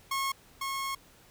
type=tone pair in turn; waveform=sawtooth; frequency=1088 / 1088 Hz; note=C#6 / C#6; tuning=-33 / -33 cents; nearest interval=unison; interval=0 cents; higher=neither; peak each=-25 / -28 dBFS; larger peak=first; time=0.11-0.32 / 0.61-0.95 s; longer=second; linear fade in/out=5 ms; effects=pink hiss -58 dBFS RMS until 1.3 s